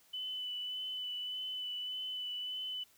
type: tone with vibrato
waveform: sine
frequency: 2999 Hz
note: F#7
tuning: 23 cents sharp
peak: -37 dBFS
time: 0.13-2.84 s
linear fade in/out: 10 ms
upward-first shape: sine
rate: 1.7 Hz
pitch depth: 16 cents each way
effects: white hiss -66 dBFS RMS until 2.97 s